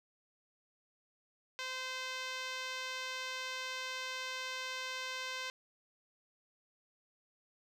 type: tone with band-pass filter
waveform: 5% pulse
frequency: 516 Hz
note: C5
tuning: 24 cents flat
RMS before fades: -41 dBFS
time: 1.59-5.5 s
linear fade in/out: 0 ms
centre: 1700 Hz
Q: 0.52
effects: none